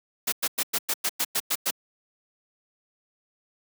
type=noise bursts; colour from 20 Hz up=white; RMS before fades=-25 dBFS; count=10; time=0.27-1.71 s; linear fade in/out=10 ms; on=54 ms; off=100 ms; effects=high-pass 200 Hz 12 dB/octave